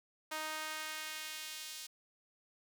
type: tone with high-pass filter sweep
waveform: sawtooth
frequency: 311.1 Hz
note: D#4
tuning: in tune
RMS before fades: -43 dBFS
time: 0.31-1.87 s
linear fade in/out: 10 ms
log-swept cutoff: 920 to 4200 Hz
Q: 0.92
effects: none